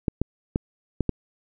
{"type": "clicks", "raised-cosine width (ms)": 3, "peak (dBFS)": -9, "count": 5, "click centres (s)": [0.082, 0.216, 0.559, 1.007, 1.093], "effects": []}